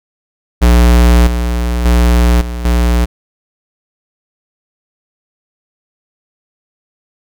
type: tone with level steps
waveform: square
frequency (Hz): 59.7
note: A#1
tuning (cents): +42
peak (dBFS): -5 / -13 / -7 / -19 / -9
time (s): 0.61-3.06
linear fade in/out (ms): 20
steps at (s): 1.27 / 1.85 / 2.41 / 2.65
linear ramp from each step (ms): 2
effects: none